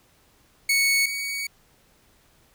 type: tone pair in turn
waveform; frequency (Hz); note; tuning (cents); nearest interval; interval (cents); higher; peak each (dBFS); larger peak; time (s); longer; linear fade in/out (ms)
sawtooth; 2217 / 2245; C#7 / C#7; 0 / +21; unison; 21; second; -15 / -24; first; 0.69-1.06 / 1.06-1.47; second; 5
effects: pink hiss -60 dBFS RMS until 2.54 s